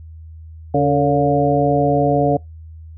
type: harmonic tone with a mistuned harmonic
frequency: 142 Hz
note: C#3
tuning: 42 cents sharp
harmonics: 1 / 2 / 3 / 4 / 5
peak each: -19 / -19 / -19 / -19 / -19 dBFS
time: 0.74-2.37 s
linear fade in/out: 5 ms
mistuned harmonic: 3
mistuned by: +73 cents
effects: noise-tail reverb RT60 0.2 s tail -25 dB re dry + added 80 Hz sine -34 dBFS peak until 2.97 s